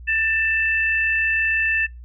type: tone pair together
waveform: sine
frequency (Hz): 1781 / 2647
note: A6 / E7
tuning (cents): +21 / +7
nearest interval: perfect fifth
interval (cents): 686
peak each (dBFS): -20 / -21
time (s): 0.07-1.87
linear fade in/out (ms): 20
effects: noise-tail reverb RT60 0.2 s tail -25 dB re dry + added 60 Hz sine -36 dBFS peak until 2.04 s